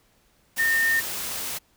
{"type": "tone in noise", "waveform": "sine", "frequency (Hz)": 1823, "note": "A#6", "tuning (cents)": -39, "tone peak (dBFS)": -19, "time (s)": [0.58, 1.01], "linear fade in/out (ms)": 20, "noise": "white", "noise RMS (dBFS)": -31, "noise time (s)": [0.56, 1.59], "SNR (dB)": 9, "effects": ["pink hiss -63 dBFS RMS until 1.76 s"]}